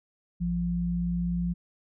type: tone pair together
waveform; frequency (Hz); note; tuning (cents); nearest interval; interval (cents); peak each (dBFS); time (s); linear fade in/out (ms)
sine; 57.92 / 174; A#1 / F3; -10 / -6; octave + perfect fifth; 1904; -33 / -26; 0.4-1.54; 20
effects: none